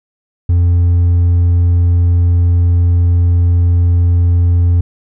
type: tone with hard clipping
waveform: sine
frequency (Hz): 87.1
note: F2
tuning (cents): -4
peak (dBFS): -8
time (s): 0.49-4.81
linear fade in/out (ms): 5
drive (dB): 2
effects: none